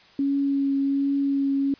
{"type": "tone with vibrato", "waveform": "sine", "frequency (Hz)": 277.2, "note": "C#4", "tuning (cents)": 0, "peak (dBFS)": -20, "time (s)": [0.19, 1.74], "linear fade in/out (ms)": 2, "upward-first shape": "triangle", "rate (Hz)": 1.3, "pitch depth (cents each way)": 14, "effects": ["white hiss -53 dBFS RMS until 1.79 s", "resampled to 11025 Hz"]}